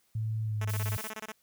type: tone with pitch glide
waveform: sine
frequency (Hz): 110 to 103.83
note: A2 to G#2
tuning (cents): 0 to 0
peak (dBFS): -29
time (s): 0.15-0.97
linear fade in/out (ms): 5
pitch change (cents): -100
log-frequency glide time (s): 0.43-0.68
type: tone bursts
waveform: 5% pulse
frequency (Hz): 217.4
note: A3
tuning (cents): -21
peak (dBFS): -26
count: 12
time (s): 0.61-1.32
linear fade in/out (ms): 5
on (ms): 39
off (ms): 22
type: noise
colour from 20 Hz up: blue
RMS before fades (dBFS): -41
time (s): 0.69-1.1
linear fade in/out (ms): 5
effects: white hiss -70 dBFS RMS until 1.42 s